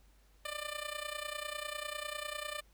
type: tone with amplitude modulation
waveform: 10% pulse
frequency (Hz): 596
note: D5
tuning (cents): +25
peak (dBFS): -27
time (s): 0.45-2.61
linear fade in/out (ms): 5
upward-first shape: sine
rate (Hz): 30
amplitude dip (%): 80
effects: added 50 Hz sine -62 dBFS peak until 2.73 s + pink hiss -70 dBFS RMS until 2.73 s